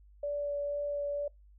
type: tone with vibrato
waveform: sine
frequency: 577 Hz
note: D5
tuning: 31 cents flat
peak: -31 dBFS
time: 0.23-1.28 s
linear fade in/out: 5 ms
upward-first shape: sine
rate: 2.1 Hz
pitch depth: 8 cents each way
effects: noise-tail reverb RT60 0.2 s tail -26 dB re dry + added 50 Hz sine -55 dBFS peak until 1.58 s

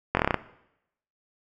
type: slowing click train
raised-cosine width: 0.5 ms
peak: -6 dBFS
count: 8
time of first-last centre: 0.15-0.343 s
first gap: 21 ms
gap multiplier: 1.09
effects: noise-tail reverb RT60 0.8 s tail -17 dB re dry

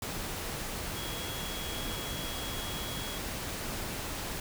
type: tone in noise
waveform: sine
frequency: 3322 Hz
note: G#7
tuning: in tune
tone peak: -42 dBFS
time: 0.96-3.18 s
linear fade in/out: 2 ms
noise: pink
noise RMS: -37 dBFS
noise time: 0.02-4.4 s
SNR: -8 dB
effects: none

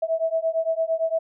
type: beating tone pair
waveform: sine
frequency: 647 / 655.8 Hz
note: E5 / E5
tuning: -32 / -9 cents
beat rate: 8.8 Hz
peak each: -24 dBFS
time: 0.02-1.19 s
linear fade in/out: 10 ms
effects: none

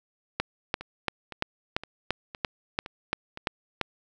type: two click trains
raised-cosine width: 0.3 ms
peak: -22 / -9 dBFS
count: 6 / 11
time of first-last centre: 0.81-3.374 / 0.4-3.813 s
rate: 1.95 / 2.93 Hz
effects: none

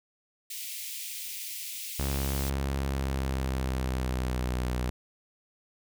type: high-pass noise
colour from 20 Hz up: white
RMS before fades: -38 dBFS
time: 0.5-2.5 s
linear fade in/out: 5 ms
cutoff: 2100 Hz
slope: 48 dB/octave
type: tone with pitch glide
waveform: sawtooth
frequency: 68.2 to 62.18 Hz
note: C#2 to B1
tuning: -28 to +12 cents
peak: -24 dBFS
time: 1.99-4.9 s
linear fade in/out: 0 ms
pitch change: -160 cents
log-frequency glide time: 2.8-4.55 s
effects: none

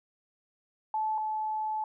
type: tone pair in turn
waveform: sine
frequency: 868 / 864.6 Hz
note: A5 / A5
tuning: -24 / -31 cents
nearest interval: unison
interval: 7 cents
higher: first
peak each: -27 / -29 dBFS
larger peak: first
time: 0.94-1.18 / 1.18-1.84 s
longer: second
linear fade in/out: 2 ms
effects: none

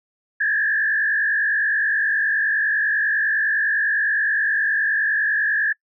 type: tone with frequency modulation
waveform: sine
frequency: 1700 Hz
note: G#6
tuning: 40 cents sharp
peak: -17 dBFS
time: 0.4-5.73 s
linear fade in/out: 10 ms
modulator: 49.8 Hz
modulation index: 1.5
effects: noise-tail reverb RT60 0.1 s tail -25 dB re dry

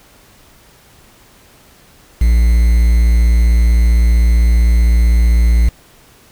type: tone with quantisation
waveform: triangle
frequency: 57.8 Hz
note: A#1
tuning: 14 cents flat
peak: -5 dBFS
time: 2.21-5.69 s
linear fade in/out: 5 ms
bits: 5
effects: pink hiss -46 dBFS RMS until 6.31 s

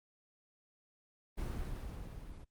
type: noise with level ramp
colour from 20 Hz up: brown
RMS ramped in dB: -36 to -50 dBFS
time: 1.37-2.45 s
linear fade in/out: 20 ms
effects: Opus 24 kbps

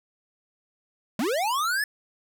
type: linear sweep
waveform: square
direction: up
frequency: 189 to 1760 Hz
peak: -24 dBFS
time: 1.19-1.84 s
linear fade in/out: 2 ms
effects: none

